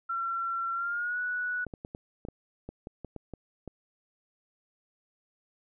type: tone with pitch glide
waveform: sine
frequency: 1359 to 1473.5 Hz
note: F6 to F#6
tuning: -48 to -8 cents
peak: -29 dBFS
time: 0.09-1.65 s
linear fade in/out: 10 ms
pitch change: +140 cents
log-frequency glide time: 0.73-1.19 s
type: clicks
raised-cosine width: 2 ms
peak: -26 dBFS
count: 12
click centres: 1.667 / 1.738 / 1.849 / 1.949 / 2.251 / 2.286 / 2.69 / 2.871 / 3.047 / 3.163 / 3.337 / 3.677 s
effects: none